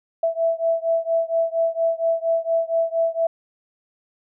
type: beating tone pair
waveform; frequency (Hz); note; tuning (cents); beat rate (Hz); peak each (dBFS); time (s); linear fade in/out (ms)
sine; 659.3 / 663.6; E5 / E5; 0 / +11; 4.3; -21 / -22; 0.23-3.27; 5
effects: none